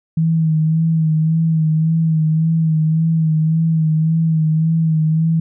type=tone with vibrato; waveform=sine; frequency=159.8 Hz; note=D#3; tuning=47 cents sharp; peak=-12 dBFS; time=0.17-5.4 s; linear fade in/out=5 ms; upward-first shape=sine; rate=1.8 Hz; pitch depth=38 cents each way; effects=none